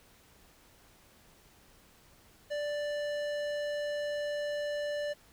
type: tone with tanh clipping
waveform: sine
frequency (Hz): 587.3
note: D5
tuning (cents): 0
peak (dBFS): -34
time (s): 2.5-5.14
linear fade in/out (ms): 20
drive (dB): 17
effects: pink hiss -61 dBFS RMS until 5.32 s